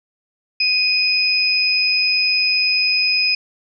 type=tone pair together; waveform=sine; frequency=2489 / 5045 Hz; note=D#7 / D#8; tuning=0 / +23 cents; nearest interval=octave; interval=1223 cents; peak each=-17 dBFS; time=0.6-3.35 s; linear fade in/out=5 ms; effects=none